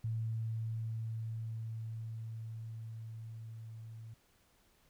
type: tone with level ramp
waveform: sine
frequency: 112.3 Hz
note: A2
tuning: 36 cents sharp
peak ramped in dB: -33 to -46 dBFS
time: 0.04-4.14 s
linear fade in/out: 5 ms
effects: pink hiss -70 dBFS RMS until 4.89 s